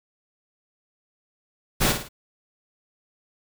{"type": "noise with echo", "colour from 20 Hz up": "pink", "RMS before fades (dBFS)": -20, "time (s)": [1.8, 1.93], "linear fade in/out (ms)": 20, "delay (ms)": 53, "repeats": 3, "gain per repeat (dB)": -7, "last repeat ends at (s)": 2.089, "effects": []}